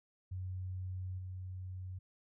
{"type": "tone with level steps", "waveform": "sine", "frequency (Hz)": 92.5, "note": "F#2", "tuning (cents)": 0, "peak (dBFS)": [-38, -41], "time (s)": [0.31, 1.99], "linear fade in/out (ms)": 10, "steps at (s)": 1.18, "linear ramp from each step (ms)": 10, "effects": []}